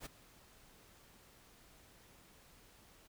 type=noise with ADSR envelope; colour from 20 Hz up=pink; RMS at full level=-45 dBFS; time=0-3.08 s; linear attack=58 ms; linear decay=13 ms; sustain=-18 dB; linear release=18 ms; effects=none